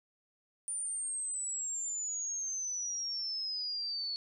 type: exponential sweep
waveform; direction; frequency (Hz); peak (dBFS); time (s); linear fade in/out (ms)
sine; down; 9310 to 4400; -34; 0.68-4.16; 0
effects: none